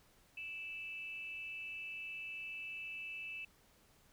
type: tone with amplitude modulation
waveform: sine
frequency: 2637 Hz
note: E7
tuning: in tune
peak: -40 dBFS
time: 0.37-3.45 s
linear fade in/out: 5 ms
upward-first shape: sine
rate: 299 Hz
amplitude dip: 55%
effects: pink hiss -68 dBFS RMS until 4.12 s